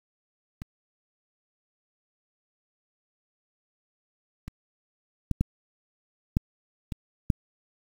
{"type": "clicks", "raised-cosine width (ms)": 5, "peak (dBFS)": [-25, -25, -12, -10, -9, -20, -8], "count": 7, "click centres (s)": [0.619, 4.48, 5.313, 5.41, 6.369, 6.922, 7.302], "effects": ["7-bit"]}